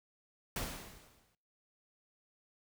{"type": "noise with exponential decay", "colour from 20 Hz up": "pink", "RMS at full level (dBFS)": -36, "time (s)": [0.56, 1.35], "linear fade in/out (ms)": 2, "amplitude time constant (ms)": 170, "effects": ["noise-tail reverb RT60 0.6 s tail -25 dB re dry"]}